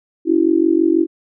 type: tone with amplitude modulation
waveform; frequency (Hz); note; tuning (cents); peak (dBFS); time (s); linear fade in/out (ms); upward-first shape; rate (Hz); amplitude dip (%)
sine; 329.6; E4; 0; -7; 0.25-1.07; 50; sine; 46.2; 95
effects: none